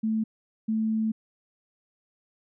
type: tone pair in turn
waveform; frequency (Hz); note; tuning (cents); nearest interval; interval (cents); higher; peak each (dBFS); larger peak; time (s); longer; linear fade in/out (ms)
sine; 220 / 220; A3 / A3; 0 / 0; unison; 0; neither; -23 / -23; neither; 0.03-0.24 / 0.68-1.12; second; 10
effects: none